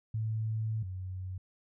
sine tone pair in turn, 110.1 / 92.88 Hz, A2 / F#2, +2 / +7 cents, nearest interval minor third, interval 295 cents, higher first, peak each -30 / -36 dBFS, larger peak first, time 0.14-0.83 / 0.83-1.38 s, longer first, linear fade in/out 5 ms, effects none

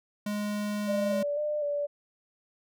square tone, 207.7 Hz, G#3, in tune, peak -30 dBFS, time 0.26-1.23 s, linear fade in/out 5 ms
sine tone with vibrato, 589 Hz, D5, 5 cents sharp, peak -27 dBFS, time 0.87-1.87 s, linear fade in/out 20 ms, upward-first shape square, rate 2 Hz, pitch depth 28 cents each way
effects none

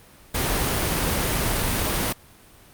pink noise, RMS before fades -23 dBFS, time 0.34-2.13 s, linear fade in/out 10 ms, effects pink hiss -50 dBFS RMS until 2.73 s + Opus 32 kbps

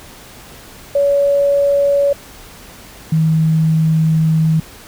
sine tone pair in turn, 565 / 159.19 Hz, C#5 / D#3, +33 / +40 cents, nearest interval octave + minor seventh, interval 2193 cents, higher first, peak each -10 dBFS, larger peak neither, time 0.95-2.13 / 3.12-4.6 s, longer second, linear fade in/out 5 ms, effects pink hiss -38 dBFS RMS until 4.87 s

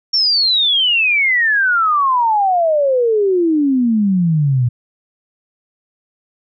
sine exponential sweep, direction down, 5540 to 118 Hz, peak -11 dBFS, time 0.13-4.69 s, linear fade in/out 10 ms, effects none

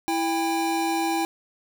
square tone pair together, 330.2 / 800 Hz, E4 / G5, +3 / +35 cents, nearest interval octave + minor third, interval 1532 cents, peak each -26 dBFS, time 0.08-1.25 s, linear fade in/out 0 ms, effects none

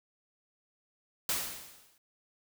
white noise with exponential decay, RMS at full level -29 dBFS, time 1.29-1.98 s, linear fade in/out 2 ms, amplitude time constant 150 ms, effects none

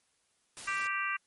white noise, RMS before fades -44 dBFS, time 0.57-0.87 s, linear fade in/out 0 ms
harmonic tone, 392 Hz, G4, in tune, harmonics 3 / 4 / 5 / 6 / 7, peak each -35 / -36 / -37 / -38 / -38 dBFS, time 0.67-1.17 s, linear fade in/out 10 ms
effects white hiss -73 dBFS RMS until 1.26 s + MP3 48 kbps

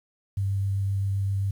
sine tone with vibrato, 98.3 Hz, G2, 5 cents sharp, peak -23 dBFS, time 0.37-1.51 s, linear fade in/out 5 ms, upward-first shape sine, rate 7.7 Hz, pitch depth 9 cents each way, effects 9-bit

